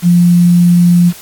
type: tone with quantisation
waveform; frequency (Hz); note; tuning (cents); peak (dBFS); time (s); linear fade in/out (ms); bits
sine; 174.7; F3; +1; -4; 0.02-1.13; 50; 5
effects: white hiss -34 dBFS RMS until 1.21 s + AAC 64 kbps